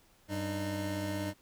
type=tone pair together; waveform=25% pulse; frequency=96.04 / 304.9 Hz; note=G2 / D#4; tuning=-35 / -35 cents; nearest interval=octave + minor sixth; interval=2000 cents; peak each=-33 / -32 dBFS; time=0.28-1.34 s; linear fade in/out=50 ms; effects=pink hiss -65 dBFS RMS until 1.41 s